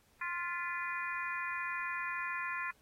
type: harmonic tone with a mistuned harmonic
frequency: 349.2 Hz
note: F4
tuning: in tune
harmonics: 3 / 4 / 5 / 6 / 7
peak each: -40 / -43 / -40 / -43 / -43 dBFS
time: 0.21-2.71 s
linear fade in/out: 5 ms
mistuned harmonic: 6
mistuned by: -64 cents
effects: pink hiss -69 dBFS RMS until 2.81 s + AAC 48 kbps